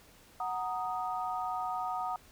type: chord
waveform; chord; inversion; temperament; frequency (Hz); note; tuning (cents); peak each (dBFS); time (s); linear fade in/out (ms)
sine; D# minor; first; equal; 740 / 932.3 / 1244.5; F#5 / A#5 / D#6; 0 / 0 / 0; -35 / -38 / -37; 0.4-2.16; 2
effects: pink hiss -59 dBFS RMS until 2.31 s